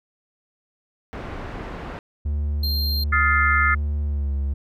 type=low-pass noise; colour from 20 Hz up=pink; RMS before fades=-33 dBFS; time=1.13-1.99 s; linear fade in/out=0 ms; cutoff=1700 Hz; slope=12 dB/octave
type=tone with pitch glide; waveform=triangle; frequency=73.4 to 69.56 Hz; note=D2 to C#2; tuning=0 to +7 cents; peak=-19 dBFS; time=2.25-4.54 s; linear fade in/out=10 ms; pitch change=-93 cents; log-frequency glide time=4.04-4.32 s
type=tone; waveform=square; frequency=4186 Hz; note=C8; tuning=in tune; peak=-25 dBFS; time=2.63-3.04 s; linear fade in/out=5 ms
type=chord; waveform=sine; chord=F dominant seventh; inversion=third; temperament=just; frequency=1257.2 / 1396.9 / 1746.1 / 2095 Hz; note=Eb6 / F6 / A6 / C7; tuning=+18 / 0 / -14 / +2 cents; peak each=-22 dBFS; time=3.12-3.75 s; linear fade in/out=10 ms
effects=none